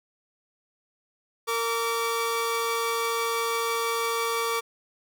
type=tone pair together; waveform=sawtooth; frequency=460.4 / 1154 Hz; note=A#4 / D6; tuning=-22 / -31 cents; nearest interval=octave + major third; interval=1591 cents; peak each=-24 dBFS; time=1.47-4.61 s; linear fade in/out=20 ms; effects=none